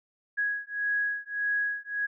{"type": "beating tone pair", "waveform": "sine", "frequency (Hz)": [1661.2, 1662.9], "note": ["G#6", "G#6"], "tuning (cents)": [0, 2], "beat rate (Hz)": 1.7, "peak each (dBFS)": -30, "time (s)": [0.37, 2.07], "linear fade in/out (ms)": 20, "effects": []}